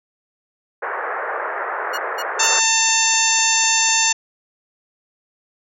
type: band-pass noise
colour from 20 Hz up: white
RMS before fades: -25 dBFS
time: 0.82-2.6 s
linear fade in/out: 10 ms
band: 400 to 1800 Hz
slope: 48 dB/octave
type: tone bursts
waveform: 15% pulse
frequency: 1436 Hz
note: F6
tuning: 48 cents sharp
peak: -20 dBFS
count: 3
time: 1.93-2.474 s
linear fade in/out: 10 ms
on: 48 ms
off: 200 ms
type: harmonic tone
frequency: 896 Hz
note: A5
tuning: 31 cents sharp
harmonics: 1 / 2 / 3 / 4 / 5 / 6 / 7 / 8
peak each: -23 / -24 / -22 / -25 / -26 / -26 / -20 / -20 dBFS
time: 2.39-4.13 s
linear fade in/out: 10 ms
effects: none